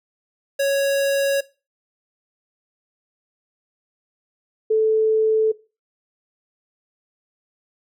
square / sine tone pair in turn, 554.4 / 438 Hz, C#5 / A4, 0 / -8 cents, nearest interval major third, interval 408 cents, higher first, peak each -18 / -14 dBFS, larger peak second, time 0.59-1.41 / 4.7-5.52 s, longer neither, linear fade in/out 10 ms, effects noise-tail reverb RT60 0.3 s tail -19 dB re dry

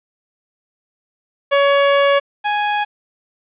sawtooth tone pair in turn, 562 / 831.4 Hz, C#5 / G#5, +24 / +2 cents, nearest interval perfect fifth, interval 678 cents, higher second, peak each -7 / -12 dBFS, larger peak first, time 1.51-2.2 / 2.44-2.85 s, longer first, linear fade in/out 20 ms, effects resampled to 8000 Hz + 8-bit

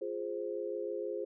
sine chord, F minor, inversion none, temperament equal, 349.2 / 415.3 / 523.3 Hz, F4 / Ab4 / C5, 0 / 0 / 0 cents, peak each -40 / -38 / -39 dBFS, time 0.01-1.25 s, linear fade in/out 10 ms, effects none

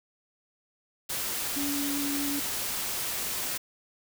sine tone in noise, 284.3 Hz, C#4, 44 cents sharp, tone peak -30 dBFS, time 1.56-2.4 s, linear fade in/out 10 ms, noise white, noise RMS -32 dBFS, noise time 1.09-3.58 s, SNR -1 dB, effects none

